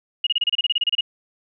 sine tone bursts, 2873 Hz, F7, 48 cents sharp, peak -16 dBFS, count 14, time 0.24-1.009 s, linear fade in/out 5 ms, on 28 ms, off 29 ms, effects none

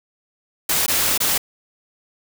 white noise with dropouts, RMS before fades -19 dBFS, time 0.69-1.38 s, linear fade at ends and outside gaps 5 ms, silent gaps 0.864-0.88 / 1.178-1.202 s, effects none

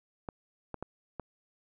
clicks, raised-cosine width 1 ms, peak -23 dBFS, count 4, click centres 0.288 / 0.743 / 0.826 / 1.197 s, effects none

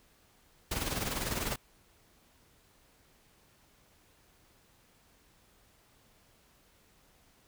pink noise with tremolo, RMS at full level -32 dBFS, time 0.71-1.56 s, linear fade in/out 5 ms, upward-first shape sine, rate 20 Hz, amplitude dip 60%, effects pink hiss -65 dBFS RMS until 7.47 s

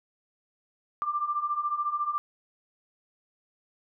sine beating tone pair, 1174.7 / 1188.7 Hz, D6 / D6, 0 / +21 cents, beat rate 14 Hz, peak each -32 / -28 dBFS, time 1.02-2.18 s, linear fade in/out 0 ms, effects none

